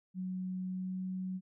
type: tone with pitch glide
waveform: sine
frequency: 185 to 186.18 Hz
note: F#3 to F#3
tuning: 0 to +11 cents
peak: -35 dBFS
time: 0.14-1.41 s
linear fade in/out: 50 ms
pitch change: +11 cents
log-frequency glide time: 0.66-1.02 s
effects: none